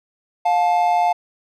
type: tone pair together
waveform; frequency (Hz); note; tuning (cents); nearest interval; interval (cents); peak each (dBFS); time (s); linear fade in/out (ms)
triangle; 709 / 872; F5 / A5; +26 / -16; major third; 358; -14 / -17; 0.45-1.13; 10
effects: none